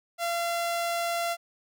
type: tone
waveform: sawtooth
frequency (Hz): 684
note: F5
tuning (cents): -36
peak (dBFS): -23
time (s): 0.18-1.37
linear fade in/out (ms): 50
effects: none